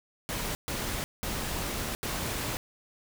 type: noise bursts at uneven times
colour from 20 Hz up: pink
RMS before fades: -33 dBFS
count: 4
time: 0.29-0.55 / 0.68-1.04 / 1.23-1.95 / 2.03-2.57 s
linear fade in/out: 0 ms
effects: none

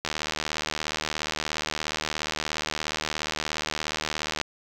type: click train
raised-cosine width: 0.2 ms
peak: -10 dBFS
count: 337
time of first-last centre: 0.05-4.414 s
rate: 77 Hz
effects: 7-bit

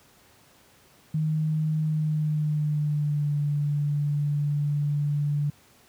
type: tone with pitch glide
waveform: sine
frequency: 155.56 to 145.98 Hz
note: D#3 to D3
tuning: 0 to -10 cents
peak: -22 dBFS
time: 1.14-5.5 s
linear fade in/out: 5 ms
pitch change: -110 cents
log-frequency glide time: 1.82-3.36 s
effects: pink hiss -57 dBFS RMS until 5.88 s + high-pass 80 Hz 12 dB/octave

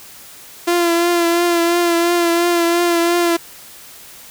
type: tone with vibrato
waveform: sawtooth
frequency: 343 Hz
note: F4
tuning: 31 cents flat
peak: -9 dBFS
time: 0.67-3.37 s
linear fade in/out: 10 ms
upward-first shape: triangle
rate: 2.9 Hz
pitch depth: 35 cents each way
effects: white hiss -39 dBFS RMS until 4.3 s

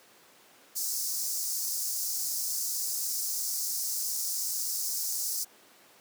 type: high-pass noise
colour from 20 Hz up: pink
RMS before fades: -32 dBFS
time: 0.75-5.45 s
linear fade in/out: 20 ms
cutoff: 5000 Hz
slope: 48 dB/octave
effects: pink hiss -57 dBFS RMS until 6 s + high-pass 300 Hz 12 dB/octave

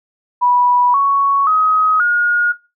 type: tone with pitch steps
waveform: sine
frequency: 980 / 1112.8 / 1263.6 / 1434.8 Hz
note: B5 / C#6 / D#6 / F6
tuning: -14 / +6 / +26 / +46 cents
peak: -10 dBFS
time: 0.41-2.53 s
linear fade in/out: 20 ms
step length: 530 ms
effects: noise-tail reverb RT60 0.3 s tail -21 dB re dry

